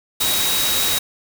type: tone in noise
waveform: sine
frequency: 3813 Hz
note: A#7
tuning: 38 cents sharp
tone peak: -22 dBFS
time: 0.2-0.99 s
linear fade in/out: 10 ms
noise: white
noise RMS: -20 dBFS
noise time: 0.2-0.99 s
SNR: -5 dB
effects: none